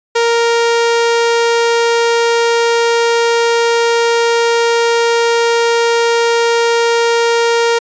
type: tone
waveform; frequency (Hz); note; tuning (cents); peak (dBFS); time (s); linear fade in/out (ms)
sawtooth; 466.2; A#4; 0; -6; 0.15-7.79; 10
effects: resampled to 16000 Hz